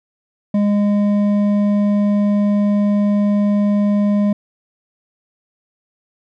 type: tone with hard clipping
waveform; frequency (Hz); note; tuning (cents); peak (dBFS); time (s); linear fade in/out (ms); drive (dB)
sine; 205; G#3; -22; -14; 0.54-4.33; 5; 7
effects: none